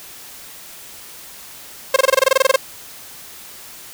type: tone bursts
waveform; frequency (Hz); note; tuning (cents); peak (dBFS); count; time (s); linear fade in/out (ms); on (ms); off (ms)
sawtooth; 532; C5; +29; -5; 14; 1.94-2.561; 5; 23; 23
effects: white hiss -38 dBFS RMS until 3.93 s